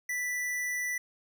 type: tone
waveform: square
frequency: 1975.5 Hz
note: B6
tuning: in tune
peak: -31 dBFS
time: 0.09-0.98 s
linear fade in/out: 5 ms
effects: none